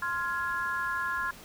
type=chord; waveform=sine; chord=F minor; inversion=second; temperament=just; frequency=1047.7 / 1396.9 / 1676.3 Hz; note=C6 / F6 / Ab6; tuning=+2 / 0 / +16 cents; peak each=-33 dBFS; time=0.02-1.31 s; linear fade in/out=5 ms; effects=pink hiss -49 dBFS RMS until 1.44 s